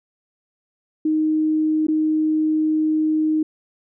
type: tone with dropouts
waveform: sine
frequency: 311.1 Hz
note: D#4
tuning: in tune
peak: -16 dBFS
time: 1.05-3.43 s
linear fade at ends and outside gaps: 5 ms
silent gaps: 1.869-1.883 s
effects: none